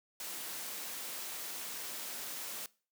white noise, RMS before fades -42 dBFS, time 0.2-2.66 s, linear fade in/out 2 ms, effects noise-tail reverb RT60 0.4 s tail -22 dB re dry + high-pass 200 Hz 12 dB/octave

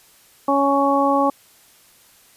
harmonic tone, 278.5 Hz, C#4, 8 cents sharp, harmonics 1 / 2 / 3 / 4, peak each -20 / -20 / -20 / -20 dBFS, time 0.48-1.3 s, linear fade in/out 5 ms, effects white hiss -52 dBFS RMS until 2.36 s + resampled to 32000 Hz

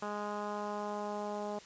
10% pulse tone with low-pass filter sweep, 207.5 Hz, G#3, 1 cent flat, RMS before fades -38 dBFS, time 0.02-1.59 s, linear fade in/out 5 ms, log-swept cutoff 1400 to 750 Hz, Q 1.5, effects white hiss -54 dBFS RMS until 1.65 s + resampled to 16000 Hz

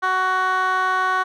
15% pulse tone with band-pass filter, 372.7 Hz, F#4, 13 cents sharp, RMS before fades -20 dBFS, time 0.02-1.24 s, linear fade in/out 20 ms, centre 1300 Hz, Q 2.2, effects none

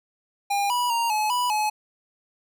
square tone with pitch steps, 806 / 977 / 932 / 854 / 984 / 851 Hz, G5 / B5 / A#5 / G#5 / B5 / G#5, +48 / -19 / -1 / +48 / -7 / +42 cents, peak -22 dBFS, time 0.5-1.7 s, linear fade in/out 10 ms, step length 200 ms, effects none

